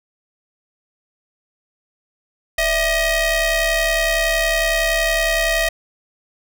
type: ring-modulated tone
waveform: sawtooth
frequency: 622.3 Hz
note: D#5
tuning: in tune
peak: -9 dBFS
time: 2.58-5.69 s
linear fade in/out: 5 ms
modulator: 1280 Hz
effects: none